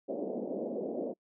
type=band-pass noise; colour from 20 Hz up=white; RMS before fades=-36 dBFS; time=0.08-1.14 s; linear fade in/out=20 ms; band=200 to 610 Hz; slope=48 dB/octave; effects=noise-tail reverb RT60 0.1 s tail -26 dB re dry